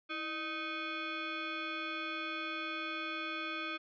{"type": "tone with frequency modulation", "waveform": "sine", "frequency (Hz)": 609, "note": "D#5", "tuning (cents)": -37, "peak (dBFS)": -36, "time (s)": [0.09, 3.78], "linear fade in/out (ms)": 20, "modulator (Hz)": 934, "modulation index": 2.9, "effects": []}